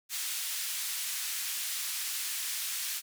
white band-pass noise, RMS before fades -35 dBFS, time 0.09-3.02 s, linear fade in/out 50 ms, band 1900 to 14000 Hz, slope 12 dB/octave, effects none

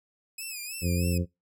10% pulse tone with vibrato, 2534 Hz, D#7, 31 cents sharp, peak -27 dBFS, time 0.38-1.18 s, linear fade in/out 5 ms, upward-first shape sine, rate 3.2 Hz, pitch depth 100 cents each way
harmonic tone, 87.6 Hz, F2, 6 cents sharp, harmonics 1 / 2 / 3 / 4 / 5 / 6, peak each -26 / -28 / -36 / -38 / -39 / -39 dBFS, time 0.81-1.26 s, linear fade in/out 50 ms
effects noise-tail reverb RT60 0.2 s tail -22 dB re dry

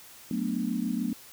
sine chord, B minor seventh, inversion second, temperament equal, 185 / 220 / 246.9 / 293.7 Hz, F#3 / A3 / B3 / D4, 0 / 0 / 0 / 0 cents, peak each -34 / -31 / -31 / -35 dBFS, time 0.31-1.13 s, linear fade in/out 2 ms, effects white hiss -50 dBFS RMS until 1.32 s

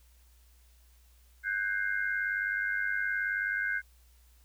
sine tone cluster, 1507 / 1606 / 2111 Hz, F#6 / G6 / C7, +31 / +41 / +15 cents, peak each -32 / -32 / -37 dBFS, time 1.43-3.82 s, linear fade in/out 50 ms, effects added 60 Hz sine -58 dBFS peak until 4.44 s + white hiss -67 dBFS RMS until 4.44 s

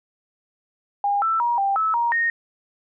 sine tone with pitch steps, 810 / 1328 / 951 / 790 / 1303 / 942 / 1854 Hz, G#5 / E6 / A#5 / G5 / E6 / A#5 / A#6, -43 / +12 / +34 / +13 / -20 / +18 / -10 cents, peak -18 dBFS, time 1.04-2.3 s, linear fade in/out 2 ms, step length 180 ms, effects none

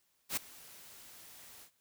white noise with ADSR envelope, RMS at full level -32 dBFS, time 0.29-1.71 s, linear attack 79 ms, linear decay 7 ms, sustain -22 dB, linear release 87 ms, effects white hiss -75 dBFS RMS until 1.8 s

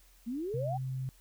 sine exponential sweep, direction up, 220.8 to 812 Hz, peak -33 dBFS, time 0.26-0.78 s, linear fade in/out 20 ms
sine tone, 130.81 Hz, C3, in tune, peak -33 dBFS, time 0.54-1.09 s, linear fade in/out 0 ms
effects added 44 Hz sine -60 dBFS peak until 1.2 s + white hiss -64 dBFS RMS until 1.2 s

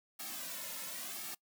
white noise with flanger, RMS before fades -43 dBFS, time 0.19-1.35 s, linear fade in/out 10 ms, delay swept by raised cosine 2 to 2.6 ms, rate 0.92 Hz, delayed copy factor -0.9, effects noise-tail reverb RT60 0.1 s tail -23 dB re dry + high-pass 200 Hz 12 dB/octave

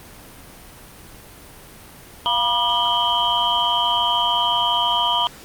sine tone cluster, 697 / 967 / 1204 / 3011 / 3203 Hz, F5 / B5 / D6 / F#7 / G7, -4 / -37 / +43 / +30 / +37 cents, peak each -27 / -20 / -27 / -24 / -22 dBFS, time 2.26-5.27 s, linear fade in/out 0 ms, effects pink hiss -42 dBFS RMS until 5.44 s + Opus 32 kbps

